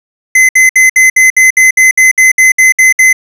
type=tone bursts; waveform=square; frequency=2046 Hz; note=C7; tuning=39 cents flat; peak=-3 dBFS; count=14; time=0.35-3.129 s; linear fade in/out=5 ms; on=140 ms; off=63 ms; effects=low-pass 12000 Hz 12 dB/octave